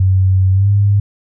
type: tone with pitch glide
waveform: sine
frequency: 94.4 to 101.18 Hz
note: F#2 to G#2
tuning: +35 to -45 cents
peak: -8 dBFS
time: 0-1 s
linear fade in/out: 5 ms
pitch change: +120 cents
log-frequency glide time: 0.52-0.69 s
effects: none